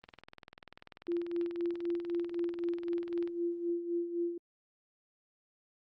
click train, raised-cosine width 0.3 ms, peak -33 dBFS, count 67, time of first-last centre 0.04-3.275 s, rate 20.4 Hz
sine tone with tremolo, 343.9 Hz, F4, 27 cents flat, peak -29 dBFS, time 1.08-4.38 s, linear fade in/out 5 ms, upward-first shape sine, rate 3.9 Hz, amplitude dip 65%
effects Opus 32 kbps

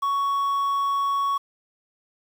triangle tone with quantisation, 1115 Hz, C#6, 10 cents sharp, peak -19 dBFS, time 0.02-1.38 s, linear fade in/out 10 ms, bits 8, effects none

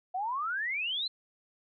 sine exponential sweep, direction up, 712 to 4186 Hz, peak -30 dBFS, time 0.14-1.08 s, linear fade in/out 10 ms, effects none

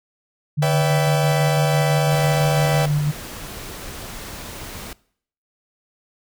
sine tone with tremolo, 147.9 Hz, D3, 13 cents sharp, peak -16 dBFS, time 0.57-3.12 s, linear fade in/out 20 ms, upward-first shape square, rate 6 Hz, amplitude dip 25%
40% pulse chord, E minor seventh, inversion second, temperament equal with one note detuned, 493.9 / 572.6 / 659.3 / 784 Hz, B4 / D5 / E5 / G5, 0 / -44 / 0 / 0 cents, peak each -24 dBFS, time 0.62-2.86 s, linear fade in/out 5 ms
pink noise, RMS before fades -34 dBFS, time 2.11-4.93 s, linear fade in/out 2 ms
effects noise-tail reverb RT60 0.6 s tail -22 dB re dry

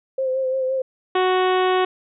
sine tone with vibrato, 523.3 Hz, C5, in tune, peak -19 dBFS, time 0.18-0.82 s, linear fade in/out 5 ms, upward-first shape sine, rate 5.8 Hz, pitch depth 29 cents each way
harmonic tone, 370 Hz, F#4, in tune, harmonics 1 / 2 / 3 / 4 / 5 / 6 / 7 / 8 / 9 / 10, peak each -18 / -22 / -24 / -31 / -31 / -36 / -35 / -34 / -35 / -39 dBFS, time 1.15-1.85 s, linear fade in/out 5 ms
effects none

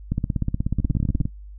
two click trains, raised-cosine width 5 ms, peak -11 / -10 dBFS, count 10 / 19, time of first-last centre 0.8-1.255 / 0.12-1.211 s, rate 19.8 / 16.5 Hz, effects noise-tail reverb RT60 0.1 s tail -19 dB re dry + added 50 Hz sine -37 dBFS peak until 1.58 s

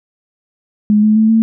sine tone with pitch steps, 210 / 214.5 / 219.2 / 223.9 Hz, G#3 / A3 / A3 / A3, +19 / -44 / -6 / +30 cents, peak -7 dBFS, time 0.9-1.42 s, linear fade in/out 0 ms, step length 130 ms, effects none

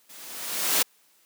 white noise with level ramp, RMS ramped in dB -47 to -20 dBFS, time 0.09-0.83 s, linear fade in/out 10 ms, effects white hiss -62 dBFS RMS until 1.25 s + high-pass 200 Hz 12 dB/octave

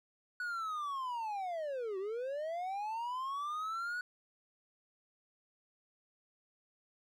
triangle linear two-way sweep, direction down then up, 1480 to 369.8 to 1480 Hz, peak -34 dBFS, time 0.4-4.01 s, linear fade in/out 2 ms, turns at 1.98 s, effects none

